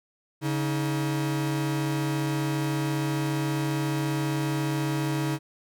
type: tone pair together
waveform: 45% pulse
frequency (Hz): 141.6 / 317.9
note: C#3 / D#4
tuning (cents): +37 / +37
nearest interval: octave + major second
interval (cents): 1400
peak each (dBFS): -27 / -29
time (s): 0.41-5.39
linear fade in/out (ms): 50
effects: none